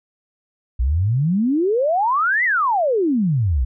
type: exponential two-way sweep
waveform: sine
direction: up then down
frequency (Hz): 56.9 to 2065 to 56.9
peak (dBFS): -15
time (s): 0.79-3.65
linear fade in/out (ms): 10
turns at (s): 2.44
effects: none